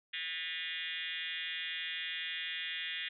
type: tone with frequency modulation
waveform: sine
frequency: 2637 Hz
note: E7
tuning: in tune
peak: -36 dBFS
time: 0.13-3.09 s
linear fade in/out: 10 ms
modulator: 168 Hz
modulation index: 5.6
effects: none